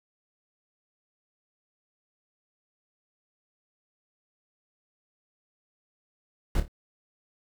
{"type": "noise with echo", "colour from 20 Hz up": "brown", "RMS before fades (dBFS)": -24, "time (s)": [6.55, 6.6], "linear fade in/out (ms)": 2, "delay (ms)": 27, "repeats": 3, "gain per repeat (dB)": -9, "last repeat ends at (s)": 6.681, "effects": []}